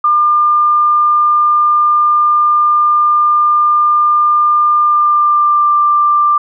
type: tone with pitch glide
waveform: sine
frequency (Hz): 1200 to 1184.8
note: D6 to D6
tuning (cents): +37 to +15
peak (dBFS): -7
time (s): 0.04-6.38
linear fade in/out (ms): 5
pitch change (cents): -22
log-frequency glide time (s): 4.83-5.73
effects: none